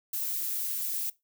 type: noise with high-pass filter sweep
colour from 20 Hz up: violet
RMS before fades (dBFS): -32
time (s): 0.13-1.1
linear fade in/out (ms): 5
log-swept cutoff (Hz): 740 to 1900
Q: 0.86
effects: noise-tail reverb RT60 0.2 s tail -20 dB re dry